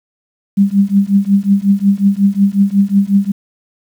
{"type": "tone with tremolo", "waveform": "sine", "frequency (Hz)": 198.7, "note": "G3", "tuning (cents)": 24, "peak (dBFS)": -4, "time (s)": [0.57, 3.32], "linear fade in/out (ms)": 10, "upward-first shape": "triangle", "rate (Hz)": 5.5, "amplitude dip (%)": 100, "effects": ["7-bit"]}